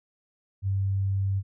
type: tone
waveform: sine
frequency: 97.5 Hz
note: G2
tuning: 9 cents flat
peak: -23 dBFS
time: 0.62-1.43 s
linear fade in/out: 50 ms
effects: none